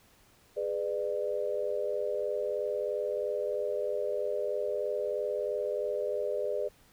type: chord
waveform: sine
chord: G# diminished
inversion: none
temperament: just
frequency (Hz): 415.3 / 498.4 / 598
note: G#4 / B4 / D5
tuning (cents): 0 / +16 / +31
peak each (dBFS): -34 / -34 / -33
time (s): 0.56-6.69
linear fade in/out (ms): 20
effects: pink hiss -62 dBFS RMS until 6.92 s